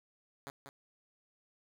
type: tone with echo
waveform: 5% pulse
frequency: 138.59 Hz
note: C#3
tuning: in tune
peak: -32 dBFS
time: 0.47-0.5 s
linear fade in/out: 0 ms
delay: 190 ms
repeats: 1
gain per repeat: -6 dB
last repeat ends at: 0.69 s
effects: none